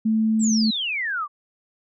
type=tone; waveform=sine; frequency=220 Hz; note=A3; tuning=in tune; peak=-17 dBFS; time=0.05-0.71 s; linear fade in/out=10 ms
type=exponential sweep; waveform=sine; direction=down; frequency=8070 to 1120 Hz; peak=-23 dBFS; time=0.39-1.28 s; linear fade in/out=50 ms
effects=none